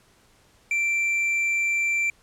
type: tone with tanh clipping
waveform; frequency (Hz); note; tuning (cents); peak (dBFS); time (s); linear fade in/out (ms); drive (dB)
sine; 2349; D7; 0; -22; 0.71-2.1; 2; 5
effects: pink hiss -59 dBFS RMS until 2.22 s + low-pass 11000 Hz 12 dB/octave